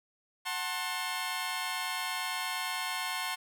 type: chord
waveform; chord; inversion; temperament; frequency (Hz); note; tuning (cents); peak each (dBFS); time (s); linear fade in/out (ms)
15% pulse; F# diminished; none; just; 740 / 888 / 1065.6; F#5 / A5 / C6; 0 / +16 / +31; -32 / -32 / -29; 0.45-3.36; 20
effects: none